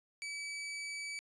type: tone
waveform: sawtooth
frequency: 2294 Hz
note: D7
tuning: 41 cents flat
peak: -36 dBFS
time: 0.22-1.19 s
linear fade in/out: 0 ms
effects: resampled to 22050 Hz